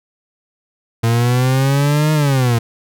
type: exponential two-way sweep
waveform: 40% pulse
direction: up then down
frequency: 113.7 to 155.56 to 113.7 Hz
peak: -11 dBFS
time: 1.03-2.59 s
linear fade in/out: 10 ms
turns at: 2.13 s
effects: none